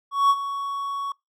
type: tone with ADSR envelope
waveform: triangle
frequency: 1116 Hz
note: C#6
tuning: 11 cents sharp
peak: -11 dBFS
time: 0.11-1.12 s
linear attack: 190 ms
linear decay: 49 ms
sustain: -13 dB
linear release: 3 ms
effects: noise-tail reverb RT60 0.2 s tail -25 dB re dry